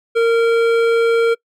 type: tone with hard clipping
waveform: sine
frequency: 461.3 Hz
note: A#4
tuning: 18 cents flat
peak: -13 dBFS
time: 0.15-1.35 s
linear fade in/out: 20 ms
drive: 12 dB
effects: noise-tail reverb RT60 0.1 s tail -24 dB re dry